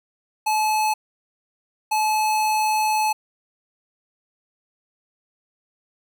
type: tone bursts at uneven times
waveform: square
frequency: 861 Hz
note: A5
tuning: 38 cents flat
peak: -19 dBFS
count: 2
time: 0.46-0.94 / 1.91-3.13 s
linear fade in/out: 10 ms
effects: none